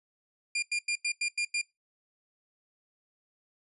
sawtooth tone bursts, 2400 Hz, D7, 37 cents sharp, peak -24 dBFS, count 7, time 0.55-1.615 s, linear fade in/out 5 ms, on 75 ms, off 90 ms, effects noise-tail reverb RT60 0.2 s tail -22 dB re dry + resampled to 24000 Hz

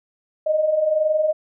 sine tone pair together, 600 / 621.5 Hz, D5 / D#5, +37 / -2 cents, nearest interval minor second, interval 61 cents, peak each -24 / -17 dBFS, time 0.46-1.33 s, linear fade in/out 10 ms, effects none

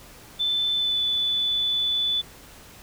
sine tone with pitch glide, 3524 to 3480 Hz, A7 to A7, +2 to -20 cents, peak -21 dBFS, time 0.39-2.22 s, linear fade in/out 20 ms, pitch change -22 cents, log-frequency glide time 0.75-1.01 s, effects pink hiss -47 dBFS RMS until 2.82 s

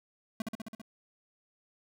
square tone with echo, 220.7 Hz, A3, 5 cents sharp, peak -32 dBFS, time 0.4-0.42 s, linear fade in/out 2 ms, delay 66 ms, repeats 6, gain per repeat -2 dB, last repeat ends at 0.816 s, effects none

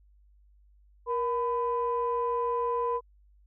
sine tone pair together, 473.8 / 1003.9 Hz, A#4 / B5, +28 / +28 cents, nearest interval octave + minor second, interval 1300 cents, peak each -28 dBFS, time 1.06-3.01 s, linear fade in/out 50 ms, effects tanh soft clip ceiling -19 dBFS + added 50 Hz sine -57 dBFS peak until 3.46 s

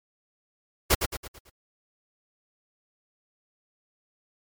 pink noise with echo, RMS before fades -19 dBFS, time 0.9-0.95 s, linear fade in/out 10 ms, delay 110 ms, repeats 5, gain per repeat -7 dB, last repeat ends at 1.5 s, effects MP3 96 kbps

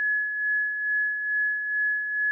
sine tone with tremolo, 1698 Hz, G#6, 38 cents sharp, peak -21 dBFS, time 0-2.31 s, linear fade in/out 0 ms, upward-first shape sine, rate 2.3 Hz, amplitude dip 50%, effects none

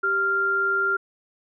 sine tone pair together, 390.6 / 1391.9 Hz, G4 / F6, -6 / -6 cents, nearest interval octave + minor seventh, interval 2200 cents, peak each -29 / -20 dBFS, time 0.03-0.97 s, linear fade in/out 10 ms, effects none

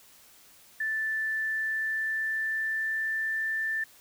sine tone with pitch glide, 1760 to 1774.3 Hz, A6 to A6, 0 to +14 cents, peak -27 dBFS, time 0.8-3.84 s, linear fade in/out 5 ms, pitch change +14 cents, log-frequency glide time 1.31-3.46 s, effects white hiss -56 dBFS RMS until 4 s

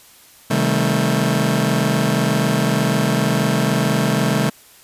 sawtooth chord, A half-diminished seventh, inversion first, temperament just, 132 / 158.4 / 198 / 220 Hz, C3 / Eb3 / G3 / A3, +16 / +31 / +18 / 0 cents, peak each -17 dBFS, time 0.5-4.5 s, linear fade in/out 10 ms, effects white hiss -47 dBFS RMS until 4.83 s + resampled to 32000 Hz

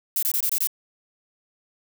violet noise bursts, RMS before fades -23 dBFS, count 6, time 0.16-0.672 s, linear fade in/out 2 ms, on 67 ms, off 22 ms, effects none

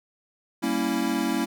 square chord, G diminished seventh, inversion none, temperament equal, 196 / 233.1 / 277.2 / 329.6 Hz, G3 / Bb3 / Db4 / Fb4, 0 / 0 / 0 / 0 cents, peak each -33 / -29 / -29 / -29 dBFS, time 0.62-1.46 s, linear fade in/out 20 ms, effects none

